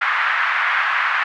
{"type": "band-pass noise", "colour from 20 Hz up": "white", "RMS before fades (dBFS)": -19, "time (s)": [0.01, 1.24], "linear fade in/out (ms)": 10, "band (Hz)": [1100, 1900], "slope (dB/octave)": 24, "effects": []}